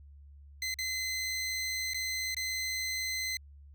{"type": "tone with dropouts", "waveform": "20% pulse", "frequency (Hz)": 2051, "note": "C7", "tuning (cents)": -35, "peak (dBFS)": -27, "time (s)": [0.62, 3.37], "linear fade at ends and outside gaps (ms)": 2, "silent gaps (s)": [[0.742, 0.787], [1.935, 1.944], [2.346, 2.367]], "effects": ["added 71 Hz sine -50 dBFS peak until 3.74 s"]}